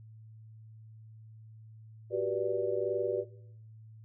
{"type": "chord", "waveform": "sine", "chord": "G major seventh", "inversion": "third", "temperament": "equal with one note detuned", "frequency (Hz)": [370, 392, 488.2, 587.3], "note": ["F#4", "G4", "B4", "D5"], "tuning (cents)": [0, 0, -20, 0], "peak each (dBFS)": -34, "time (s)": [2.1, 3.25], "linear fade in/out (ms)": 50, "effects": ["noise-tail reverb RT60 0.7 s tail -17 dB re dry", "added 110 Hz sine -49 dBFS peak until 4.04 s"]}